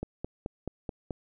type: click train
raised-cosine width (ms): 2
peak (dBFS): -20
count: 6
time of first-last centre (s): 0.03-1.108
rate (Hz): 4.64
effects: none